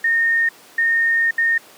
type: tone bursts at uneven times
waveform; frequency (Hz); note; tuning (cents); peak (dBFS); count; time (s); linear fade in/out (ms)
sine; 1836; A#6; -27; -14; 3; 0.04-0.49 / 0.78-1.31 / 1.38-1.58; 5
effects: pink hiss -45 dBFS RMS until 1.77 s + high-pass 300 Hz 12 dB/octave